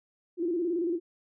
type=tone with vibrato; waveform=sine; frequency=342.9 Hz; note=F4; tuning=32 cents flat; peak=-26 dBFS; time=0.37-1 s; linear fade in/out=50 ms; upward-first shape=square; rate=18 Hz; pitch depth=75 cents each way; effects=none